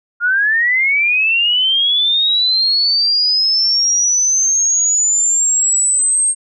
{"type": "linear sweep", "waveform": "sine", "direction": "up", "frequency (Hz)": [1396.9, 8500], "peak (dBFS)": -11, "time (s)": [0.2, 6.35], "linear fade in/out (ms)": 50, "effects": []}